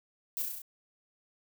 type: noise with echo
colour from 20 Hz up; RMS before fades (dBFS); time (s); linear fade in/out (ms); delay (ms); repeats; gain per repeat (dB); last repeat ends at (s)
violet; -34; 0.37-0.42; 0; 33; 6; -2; 0.618
effects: none